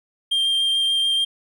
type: tone with vibrato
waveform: triangle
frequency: 3185 Hz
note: G7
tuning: 27 cents sharp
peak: -16 dBFS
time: 0.31-1.25 s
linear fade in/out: 10 ms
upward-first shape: sine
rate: 6.9 Hz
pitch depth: 9 cents each way
effects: none